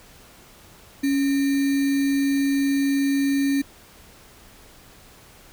sine tone with sample-and-hold, 277.2 Hz, C#4, in tune, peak -18 dBFS, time 1.03-3.62 s, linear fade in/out 10 ms, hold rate 2100 Hz, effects pink hiss -49 dBFS RMS until 5.52 s

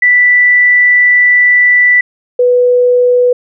sine tone pair in turn, 1973 / 493.2 Hz, B6 / B4, -2 / -2 cents, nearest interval 2 octaves, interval 2400 cents, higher first, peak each -4 / -5 dBFS, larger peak first, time 0.02-2.01 / 2.39-3.33 s, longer first, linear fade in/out 5 ms, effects none

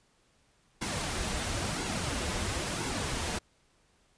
pink noise with flanger, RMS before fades -33 dBFS, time 0.81-3.39 s, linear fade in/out 10 ms, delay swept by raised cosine 1.6 to 7.5 ms, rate 0.98 Hz, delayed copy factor -0.55, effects pink hiss -68 dBFS RMS until 4.17 s + resampled to 22050 Hz

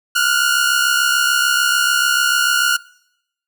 sawtooth tone pair together, 1400 / 1466.8 Hz, F6 / F#6, +4 / -15 cents, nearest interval minor second, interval 81 cents, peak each -13 dBFS, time 0.15-2.77 s, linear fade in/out 10 ms, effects noise-tail reverb RT60 0.8 s tail -23 dB re dry

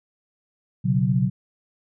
sine chord, B suspended second, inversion none, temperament equal, 123.47 / 138.59 / 185 Hz, B2 / C#3 / F#3, 0 / 0 / 0 cents, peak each -22 dBFS, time 0.84-1.3 s, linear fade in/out 20 ms, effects none

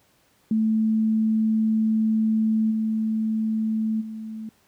sine tone with level steps, 219.6 Hz, A3, 3 cents flat, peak -18 / -21 / -31 dBFS, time 0.51-4.49 s, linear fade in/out 2 ms, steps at 2.7 / 4 s, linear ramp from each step 20 ms, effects pink hiss -62 dBFS RMS until 4.67 s + high-pass 80 Hz 12 dB/octave

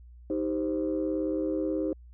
sine chord, C minor, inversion first, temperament just, 314 / 392.4 / 523.3 Hz, Eb4 / G4 / C5, +16 / +2 / 0 cents, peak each -28 / -32 / -32 dBFS, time 0.3-1.93 s, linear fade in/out 2 ms, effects tanh soft clip ceiling -19 dBFS + added 60 Hz sine -47 dBFS peak until 2.13 s

